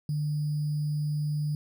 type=tone with sample-and-hold; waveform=sine; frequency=150 Hz; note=D3; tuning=37 cents sharp; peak=-26 dBFS; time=0.09-1.55 s; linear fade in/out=2 ms; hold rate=4900 Hz; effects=none